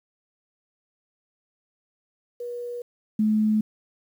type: tone pair in turn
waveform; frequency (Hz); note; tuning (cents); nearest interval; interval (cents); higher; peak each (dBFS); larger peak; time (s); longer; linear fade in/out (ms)
sine; 482.8 / 215.1; B4 / A3; -39 / -39; octave + major second; 1400; first; -30 / -18; second; 2.4-2.82 / 3.19-3.61; neither; 5
effects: 9-bit